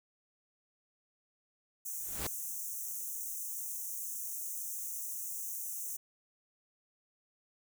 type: high-pass noise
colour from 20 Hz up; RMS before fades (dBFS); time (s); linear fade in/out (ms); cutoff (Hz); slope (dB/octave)
white; -40; 1.85-5.97; 10; 5900; 96
type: noise with exponential growth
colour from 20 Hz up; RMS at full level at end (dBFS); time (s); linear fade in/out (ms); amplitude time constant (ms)
pink; -34; 1.95-2.27; 5; 69
effects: none

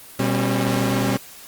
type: tone cluster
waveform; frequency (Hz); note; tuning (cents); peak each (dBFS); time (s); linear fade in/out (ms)
sawtooth; 122.4 / 197.7 / 271.1; B2 / G3 / C#4; -15 / +15 / -38; -19; 0.19-1.17; 5
effects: white hiss -42 dBFS RMS until 1.47 s + Opus 24 kbps

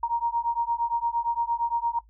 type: beating tone pair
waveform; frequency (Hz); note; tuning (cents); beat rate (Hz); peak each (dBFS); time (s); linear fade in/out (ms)
sine; 932.3 / 941; A#5 / A#5; 0 / +16; 8.7; -27 / -26; 0.03-1.99; 5
effects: noise-tail reverb RT60 0.1 s tail -18 dB re dry + added 53 Hz sine -53 dBFS peak until 2.09 s

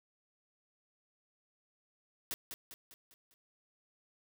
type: noise with echo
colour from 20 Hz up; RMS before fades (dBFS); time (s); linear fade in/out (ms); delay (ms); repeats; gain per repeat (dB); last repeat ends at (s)
white; -38; 2.31-2.34; 0; 200; 5; -6; 3.34
effects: none

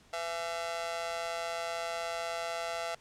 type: tone with amplitude modulation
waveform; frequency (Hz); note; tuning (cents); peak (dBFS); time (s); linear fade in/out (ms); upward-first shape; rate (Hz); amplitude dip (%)
sawtooth; 673; E5; +36; -26; 0.13-2.95; 5; sine; 171; 90
effects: pink hiss -61 dBFS RMS until 3 s + low-pass 8000 Hz 12 dB/octave

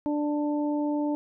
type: harmonic tone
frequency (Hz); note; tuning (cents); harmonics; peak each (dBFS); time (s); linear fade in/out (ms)
295.2; D4; +9; 1 / 2 / 3; -25 / -33 / -36; 0.06-1.15; 0
effects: none

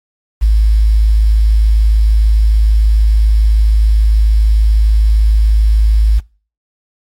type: tone with quantisation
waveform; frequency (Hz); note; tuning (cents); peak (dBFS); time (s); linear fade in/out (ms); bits
sine; 53.4; G#1; +49; -6; 0.41-6.2; 20; 6
effects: noise-tail reverb RT60 0.4 s tail -25 dB re dry + AAC 48 kbps

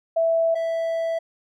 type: tone pair in turn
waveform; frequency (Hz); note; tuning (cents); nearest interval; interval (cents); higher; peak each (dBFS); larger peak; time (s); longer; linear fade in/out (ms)
sine / triangle; 659.3 / 659.3; E5 / E5; 0 / 0; unison; 0; neither; -17 / -20; first; 0.16-0.55 / 0.55-1.19; second; 10
effects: none

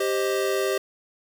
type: chord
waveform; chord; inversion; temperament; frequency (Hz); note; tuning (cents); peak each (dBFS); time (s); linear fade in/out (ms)
square; C minor; second; equal with one note detuned; 392 / 525.1 / 622.3; G4 / C5 / Eb5; 0 / +6 / 0; -25 / -29 / -30; 0-0.78; 5
effects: none

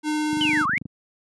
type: tone with vibrato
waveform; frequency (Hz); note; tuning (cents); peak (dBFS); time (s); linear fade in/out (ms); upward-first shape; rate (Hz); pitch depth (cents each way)
square; 304.1; D#4; -40; -22; 0.03-0.66; 50; triangle; 18; 9
type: click train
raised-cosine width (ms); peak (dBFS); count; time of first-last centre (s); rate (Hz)
5; -15; 14; 0.33-0.856; 24.7
type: linear two-way sweep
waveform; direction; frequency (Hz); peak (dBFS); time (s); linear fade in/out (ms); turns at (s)
sine; down then up; 3136 to 1046.5 to 2261; -20; 0.41-0.78; 0; 0.66
effects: high-pass 200 Hz 12 dB/octave + resampled to 24000 Hz

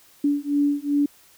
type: beating tone pair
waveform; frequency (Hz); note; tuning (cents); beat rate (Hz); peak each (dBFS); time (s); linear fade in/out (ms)
sine; 286.5 / 289.1; D4 / D4; -43 / -27; 2.6; -22; 0.24-1.06; 5
effects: white hiss -54 dBFS RMS until 1.37 s

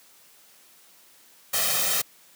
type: noise with comb filter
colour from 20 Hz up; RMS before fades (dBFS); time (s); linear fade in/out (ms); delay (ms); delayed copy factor
white; -24; 1.53-2.02; 10; 1.6; +1
effects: white hiss -55 dBFS RMS until 2.35 s + high-pass 150 Hz 12 dB/octave

